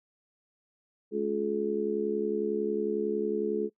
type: harmonic tone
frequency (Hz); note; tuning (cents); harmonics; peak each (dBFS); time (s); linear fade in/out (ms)
71; C#2; +42; 3 / 4 / 5 / 6; -34 / -39 / -32 / -29; 1.11-3.7; 50
effects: noise-tail reverb RT60 0.1 s tail -22 dB re dry

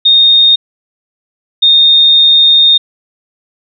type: tone pair in turn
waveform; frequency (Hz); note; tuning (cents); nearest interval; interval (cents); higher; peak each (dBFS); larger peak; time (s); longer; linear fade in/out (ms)
sine; 3689 / 3674; A#7 / A#7; -19 / -26; unison; 7; first; -3; neither; 0.05-0.56 / 1.62-2.78; second; 10
effects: none

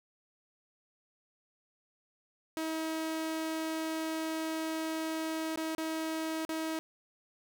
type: tone with dropouts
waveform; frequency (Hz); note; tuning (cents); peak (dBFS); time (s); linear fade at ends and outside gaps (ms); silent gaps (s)
sawtooth; 319.5; D#4; +46; -29; 2.57-6.79; 0; 5.559-5.574 / 5.749-5.781 / 6.45-6.492
effects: none

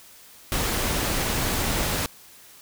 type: noise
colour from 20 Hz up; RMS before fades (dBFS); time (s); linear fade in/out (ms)
pink; -25; 0.52-2.06; 0
effects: white hiss -49 dBFS RMS until 2.61 s

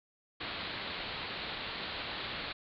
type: low-pass noise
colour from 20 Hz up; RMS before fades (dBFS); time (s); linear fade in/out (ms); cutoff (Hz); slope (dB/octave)
white; -40; 0.4-2.53; 10; 4400; 96
effects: none

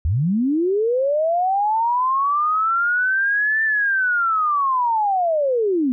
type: linear two-way sweep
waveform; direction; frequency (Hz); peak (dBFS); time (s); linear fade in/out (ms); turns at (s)
sine; up then down; 67.9 to 1783 to 240.4; -16; 0.05-5.92; 0; 3.63
effects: none

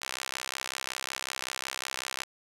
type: tone with high-pass filter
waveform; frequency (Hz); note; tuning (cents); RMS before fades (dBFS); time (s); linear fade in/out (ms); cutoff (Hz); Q
sawtooth; 65.41; C2; 0; -37; 0.01-2.24; 10; 1600; 0.57
effects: low-pass 11000 Hz 12 dB/octave

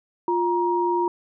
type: tone pair together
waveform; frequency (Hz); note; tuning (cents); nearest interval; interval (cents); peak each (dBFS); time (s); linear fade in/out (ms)
sine; 350.9 / 944.9; F4 / A#5; +8 / +23; octave + perfect fourth; 1715; -22; 0.28-1.08; 2
effects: none

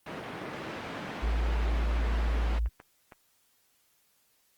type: band-pass noise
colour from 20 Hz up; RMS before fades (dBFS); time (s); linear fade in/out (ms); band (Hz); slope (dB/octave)
pink; -39; 0.06-2.59; 5; 170 to 2400; 12
type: tone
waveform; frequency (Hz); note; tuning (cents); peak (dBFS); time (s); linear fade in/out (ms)
sine; 56.1; A1; +34; -25; 1.22-2.69; 20
type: clicks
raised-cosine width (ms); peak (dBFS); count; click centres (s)
0.5; -31; 5; 1.432 / 1.618 / 2.66 / 2.801 / 3.122
effects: white hiss -69 dBFS RMS until 4.57 s + Opus 32 kbps

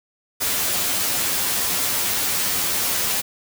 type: noise with comb filter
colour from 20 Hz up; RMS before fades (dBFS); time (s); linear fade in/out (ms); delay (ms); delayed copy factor
white; -22; 0.4-3.22; 20; 11; +0.85
effects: none

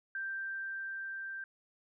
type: tone with level ramp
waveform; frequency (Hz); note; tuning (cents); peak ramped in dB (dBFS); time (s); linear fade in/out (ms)
sine; 1572; G6; +4; -35 to -39; 0.15-1.44; 2
effects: none

